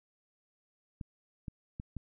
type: clicks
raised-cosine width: 5 ms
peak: -27 dBFS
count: 4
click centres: 1.012 / 1.482 / 1.799 / 1.967 s
effects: none